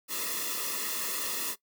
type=noise with comb filter; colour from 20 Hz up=white; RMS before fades=-33 dBFS; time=0.08-1.56 s; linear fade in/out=50 ms; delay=1.3 ms; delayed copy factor=-0.9; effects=noise-tail reverb RT60 0.1 s tail -19 dB re dry + high-pass 200 Hz 12 dB/octave